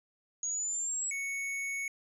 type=linear sweep; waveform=sine; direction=up; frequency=6645 to 7790 Hz; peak=-31 dBFS; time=0.43-1.11 s; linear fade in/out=2 ms
type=tone; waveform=square; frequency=2217 Hz; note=C#7; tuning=in tune; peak=-34 dBFS; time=1.11-1.88 s; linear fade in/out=2 ms
effects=low-pass 12000 Hz 12 dB/octave